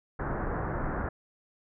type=low-pass noise; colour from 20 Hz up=pink; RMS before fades=-32 dBFS; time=0.19-1.09 s; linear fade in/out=5 ms; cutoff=1700 Hz; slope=48 dB/octave; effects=none